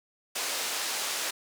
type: band-pass noise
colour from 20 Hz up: white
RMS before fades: -32 dBFS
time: 0.35-1.31 s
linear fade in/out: 10 ms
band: 390 to 7700 Hz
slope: 12 dB/octave
effects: none